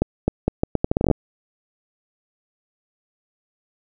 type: accelerating click train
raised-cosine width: 2 ms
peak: -4 dBFS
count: 14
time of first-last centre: 0.02-1.113 s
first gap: 260 ms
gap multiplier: 0.77
effects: none